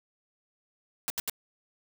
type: noise bursts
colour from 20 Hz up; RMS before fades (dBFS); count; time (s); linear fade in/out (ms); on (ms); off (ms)
white; -31; 3; 1.08-1.297; 0; 21; 77
effects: none